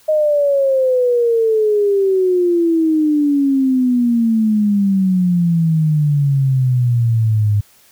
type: exponential sweep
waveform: sine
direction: down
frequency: 624 to 102 Hz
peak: -11 dBFS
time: 0.08-7.61 s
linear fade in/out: 10 ms
effects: white hiss -50 dBFS RMS until 7.91 s